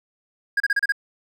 triangle tone bursts, 1632 Hz, G#6, 31 cents flat, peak -15 dBFS, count 6, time 0.57-0.922 s, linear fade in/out 5 ms, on 32 ms, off 32 ms, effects none

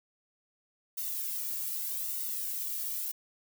violet noise with flanger, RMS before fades -35 dBFS, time 0.97-3.12 s, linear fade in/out 10 ms, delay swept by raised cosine 1.2 to 1.98 ms, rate 0.82 Hz, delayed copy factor -0.8, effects none

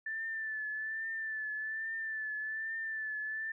sine tone with vibrato, 1760 Hz, A6, in tune, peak -35 dBFS, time 0.06-3.52 s, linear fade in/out 5 ms, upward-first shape triangle, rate 1.2 Hz, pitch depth 45 cents each way, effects none

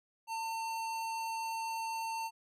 square tone, 902 Hz, A5, 43 cents sharp, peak -36 dBFS, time 0.27-2.31 s, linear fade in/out 50 ms, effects low-pass 12000 Hz 12 dB/octave

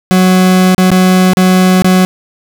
40% pulse tone with dropouts, 184.9 Hz, F#3, 1 cent flat, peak -4 dBFS, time 0.11-2.05 s, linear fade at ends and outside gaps 0 ms, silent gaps 0.747-0.781 / 0.904-0.916 / 1.334-1.371 / 1.821-1.845 s, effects none

